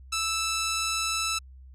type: tone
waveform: 10% pulse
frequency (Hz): 1318.5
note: E6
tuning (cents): 0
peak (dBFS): -18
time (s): 0.12-1.39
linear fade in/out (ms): 10
effects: added 65 Hz sine -45 dBFS peak until 1.74 s + resampled to 32000 Hz